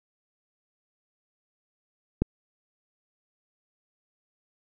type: click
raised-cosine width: 3 ms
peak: -9 dBFS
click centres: 2.22 s
effects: none